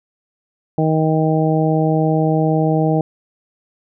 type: harmonic tone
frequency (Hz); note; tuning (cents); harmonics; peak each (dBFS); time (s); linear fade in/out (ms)
157.6; D#3; +23; 1 / 2 / 3 / 4 / 5; -16 / -19 / -21 / -22 / -23; 0.78-3.01; 2
effects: none